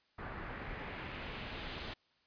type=noise with low-pass filter sweep; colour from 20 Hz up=pink; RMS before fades=-44 dBFS; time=0.18-1.94 s; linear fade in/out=10 ms; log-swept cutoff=1500 to 3800 Hz; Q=1.7; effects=white hiss -73 dBFS RMS until 2.26 s + resampled to 11025 Hz